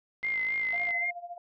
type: click train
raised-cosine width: 0.3 ms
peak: -29 dBFS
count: 38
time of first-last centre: 0.23-0.908 s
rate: 54.6 Hz
type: tone with vibrato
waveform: sine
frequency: 2083 Hz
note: C7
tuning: 8 cents flat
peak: -27 dBFS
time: 0.23-1.11 s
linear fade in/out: 10 ms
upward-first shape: sine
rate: 3.8 Hz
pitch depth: 35 cents each way
type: tone with tremolo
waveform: sine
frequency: 698.5 Hz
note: F5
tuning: in tune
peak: -35 dBFS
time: 0.73-1.38 s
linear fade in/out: 2 ms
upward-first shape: sine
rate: 14 Hz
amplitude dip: 80%
effects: none